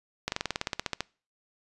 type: slowing click train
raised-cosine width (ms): 0.2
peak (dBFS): -11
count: 14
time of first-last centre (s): 0.28-1.006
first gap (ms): 41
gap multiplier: 1.05
effects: noise-tail reverb RT60 0.4 s tail -25 dB re dry + resampled to 24000 Hz